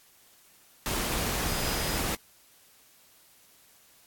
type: tone in noise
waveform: sine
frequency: 4978 Hz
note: D#8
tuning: in tune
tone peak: -39 dBFS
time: 1.48-1.97 s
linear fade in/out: 0 ms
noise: pink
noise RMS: -30 dBFS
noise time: 0.86-2.15 s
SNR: -12 dB
effects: white hiss -59 dBFS RMS until 4.06 s + AAC 64 kbps